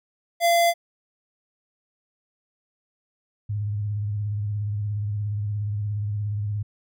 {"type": "tone", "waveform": "square", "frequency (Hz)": 684, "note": "F5", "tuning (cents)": -36, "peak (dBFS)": -17, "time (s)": [0.4, 0.74], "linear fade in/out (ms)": 50}
{"type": "tone with vibrato", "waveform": "sine", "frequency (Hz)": 103.83, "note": "G#2", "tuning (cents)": 0, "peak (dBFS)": -24, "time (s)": [3.49, 6.63], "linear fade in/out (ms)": 10, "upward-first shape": "triangle", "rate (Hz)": 17, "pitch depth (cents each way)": 63}
{"effects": []}